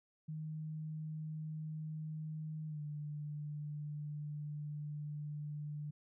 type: tone with pitch glide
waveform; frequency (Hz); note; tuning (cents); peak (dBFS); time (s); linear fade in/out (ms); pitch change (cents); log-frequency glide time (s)
sine; 155.56 to 148.62; D#3 to D3; 0 to +21; -40; 0.28-5.91; 10; -79; 2.67-2.81
effects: none